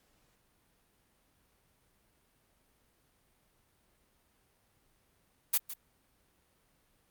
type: noise with echo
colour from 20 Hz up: blue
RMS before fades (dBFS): -26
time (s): 5.53-5.58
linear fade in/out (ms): 10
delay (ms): 160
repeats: 1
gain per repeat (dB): -14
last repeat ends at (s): 5.74
effects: pink hiss -71 dBFS RMS until 7.1 s + Opus 48 kbps